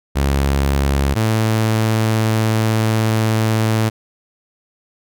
sawtooth tone pair in turn, 69.3 / 110.46 Hz, C#2 / A2, 0 / +7 cents, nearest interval minor sixth, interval 807 cents, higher second, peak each -10 dBFS, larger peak neither, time 0.15-1.15 / 1.15-3.9 s, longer second, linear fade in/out 20 ms, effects none

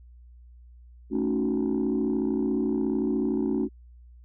sine chord, D# half-diminished seventh, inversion second, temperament equal, 220 / 277.2 / 311.1 / 370 Hz, A3 / C#4 / D#4 / F#4, 0 / 0 / 0 / 0 cents, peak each -27 / -26 / -30 / -28 dBFS, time 1.1-3.69 s, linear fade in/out 50 ms, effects tanh soft clip ceiling -18 dBFS + added 60 Hz sine -47 dBFS peak until 4.24 s

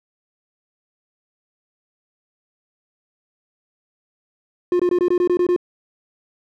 triangle tone bursts, 355.8 Hz, F4, 32 cents sharp, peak -12 dBFS, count 9, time 4.72-5.563 s, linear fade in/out 2 ms, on 75 ms, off 21 ms, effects none

